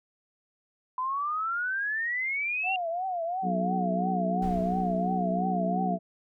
sine exponential sweep, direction up, 1005 to 2794 Hz, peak -27 dBFS, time 0.98-2.76 s, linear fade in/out 2 ms
sine tone with vibrato, 710 Hz, F5, 28 cents sharp, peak -28 dBFS, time 2.63-5.99 s, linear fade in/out 50 ms, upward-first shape triangle, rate 2.9 Hz, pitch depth 150 cents each way
harmonic tone, 61.5 Hz, B1, 7 cents flat, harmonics 3 / 4 / 5 / 6 / 7, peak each -28 / -35 / -41 / -42 / -38 dBFS, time 3.42-5.99 s, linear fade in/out 50 ms
brown noise with exponential decay, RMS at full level -35 dBFS, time 4.42-5.85 s, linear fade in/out 2 ms, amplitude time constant 310 ms
effects none

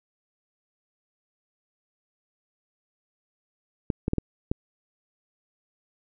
clicks, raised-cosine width 3 ms, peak -11 dBFS, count 5, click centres 3.902 / 4.081 / 4.134 / 4.183 / 4.515 s, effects none

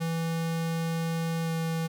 square tone with pitch glide, 164.81 to 163.58 Hz, E3 to E3, 0 to -13 cents, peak -28 dBFS, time 0-1.88 s, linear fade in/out 20 ms, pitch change -13 cents, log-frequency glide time 1.43-1.51 s, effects none

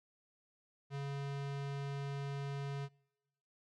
square tone, 140 Hz, C#3, 18 cents sharp, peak -39 dBFS, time 0.9-2.89 s, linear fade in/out 50 ms, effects noise-tail reverb RT60 1.0 s tail -26 dB re dry + low-pass 5000 Hz 12 dB/octave

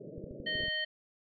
white band-pass noise, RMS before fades -46 dBFS, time 0-0.68 s, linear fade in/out 10 ms, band 120 to 590 Hz, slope 96 dB/octave
clicks, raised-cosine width 5 ms, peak -33 dBFS, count 8, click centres 0.18 / 0.241 / 0.311 / 0.401 / 0.554 / 0.605 / 0.636 / 0.683 s
harmonic tone, 620 Hz, D#5, 6 cents flat, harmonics 1 / 3 / 5 / 7, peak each -43 / -34 / -35 / -44 dBFS, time 0.46-0.85 s, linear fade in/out 10 ms
effects none

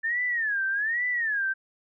sine tone with vibrato, 1760 Hz, A6, in tune, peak -24 dBFS, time 0.03-1.54 s, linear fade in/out 20 ms, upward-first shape sine, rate 1.2 Hz, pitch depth 210 cents each way, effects none

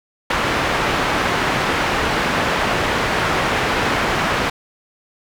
white low-pass noise, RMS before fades -19 dBFS, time 0.3-4.5 s, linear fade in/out 5 ms, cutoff 1800 Hz, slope 12 dB/octave, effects none

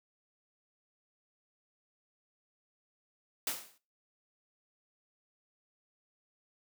white noise with exponential decay, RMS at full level -31 dBFS, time 3.47-3.78 s, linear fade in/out 2 ms, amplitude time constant 66 ms, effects noise-tail reverb RT60 0.3 s tail -17 dB re dry + high-pass 200 Hz 12 dB/octave

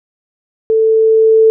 sine tone with level ramp, 442.9 Hz, A4, 11 cents sharp, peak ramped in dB -8 to -4 dBFS, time 0.7-1.5 s, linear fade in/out 0 ms, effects none

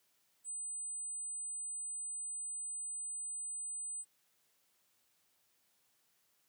sine tone, 8100 Hz, B8, 43 cents sharp, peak -39 dBFS, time 0.44-4.05 s, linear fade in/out 50 ms, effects white hiss -75 dBFS RMS until 6.48 s + high-pass 80 Hz 12 dB/octave

